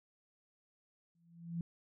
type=tone with exponential growth; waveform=sine; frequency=169 Hz; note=E3; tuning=43 cents sharp; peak=-33 dBFS; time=1.15-1.61 s; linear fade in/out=2 ms; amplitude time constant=98 ms; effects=none